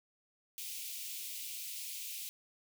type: high-pass noise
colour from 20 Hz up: white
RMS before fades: -43 dBFS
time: 0.58-2.29 s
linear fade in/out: 0 ms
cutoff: 2300 Hz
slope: 48 dB/octave
effects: none